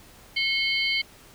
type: tone cluster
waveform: sine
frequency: 2176 / 3096 / 4118 / 4594 Hz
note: C#7 / G7 / C8 / D8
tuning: -33 / -22 / -28 / -39 cents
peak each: -25 / -27 / -33 / -31 dBFS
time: 0.36-1.02 s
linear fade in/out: 10 ms
effects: pink hiss -51 dBFS RMS until 1.34 s

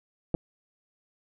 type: clicks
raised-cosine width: 2 ms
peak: -14 dBFS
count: 2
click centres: 0.343 / 0.349 s
effects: none

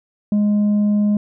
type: tone with tanh clipping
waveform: sine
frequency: 207.5 Hz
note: G#3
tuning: 1 cent flat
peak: -14 dBFS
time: 0.32-1.17 s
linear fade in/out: 2 ms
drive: 3 dB
effects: none

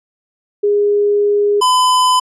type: tone pair in turn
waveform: sine / square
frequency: 410.8 / 1009.8 Hz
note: G#4 / B5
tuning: -19 / +38 cents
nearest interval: octave + major third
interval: 1557 cents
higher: second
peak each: -10 dBFS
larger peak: neither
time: 0.63-1.61 / 1.61-2.2 s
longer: first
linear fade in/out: 10 ms
effects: resampled to 24000 Hz

